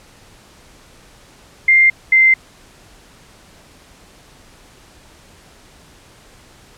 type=tone pair in turn; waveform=sine; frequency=2100 / 2081 Hz; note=C7 / C7; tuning=+6 / -10 cents; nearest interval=unison; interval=16 cents; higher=first; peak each=-7 dBFS; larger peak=neither; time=1.68-1.9 / 2.12-2.34 s; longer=neither; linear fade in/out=5 ms; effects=pink hiss -46 dBFS RMS until 6.77 s + low-pass 10000 Hz 12 dB/octave